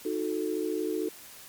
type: chord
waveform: sine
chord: D# diminished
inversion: none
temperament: equal with one note detuned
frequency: 311.1 / 364.7 / 440 Hz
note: D#4 / F#4 / A4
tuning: 0 / -25 / 0 cents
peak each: -32 dBFS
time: 0.05-1.09 s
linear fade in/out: 5 ms
effects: white hiss -48 dBFS RMS until 1.48 s + MP3 96 kbps